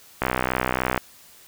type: click train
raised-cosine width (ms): 0.5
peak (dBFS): -6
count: 49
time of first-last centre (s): 0.22-0.977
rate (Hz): 63.4
effects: white hiss -50 dBFS RMS until 1.47 s